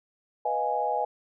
sine chord, F half-diminished seventh, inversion second, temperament equal, 493.9 / 622.3 / 698.5 / 830.6 Hz, Cb5 / Eb5 / F5 / Ab5, 0 / 0 / 0 / 0 cents, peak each -32 / -32 / -32 / -27 dBFS, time 0.45-1.05 s, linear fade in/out 5 ms, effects none

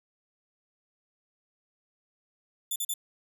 5% pulse tone bursts, 3520 Hz, A7, in tune, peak -21 dBFS, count 3, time 2.71-2.939 s, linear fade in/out 5 ms, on 49 ms, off 41 ms, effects none

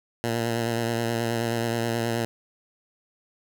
10% pulse tone with vibrato, 116.2 Hz, A#2, 5 cents flat, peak -16 dBFS, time 0.24-2.25 s, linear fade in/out 0 ms, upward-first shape sine, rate 9.4 Hz, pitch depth 28 cents each way, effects none

